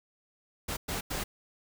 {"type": "noise bursts at uneven times", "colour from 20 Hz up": "pink", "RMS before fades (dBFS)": -34, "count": 3, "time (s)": [[0.68, 0.77], [0.88, 1.01], [1.1, 1.24]], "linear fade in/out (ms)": 10, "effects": []}